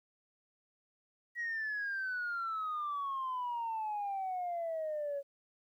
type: exponential sweep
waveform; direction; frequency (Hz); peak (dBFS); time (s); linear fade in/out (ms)
sine; down; 1921 to 554.4; -33; 1.35-5.23; 50
effects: tanh soft clip ceiling -31 dBFS + 12-bit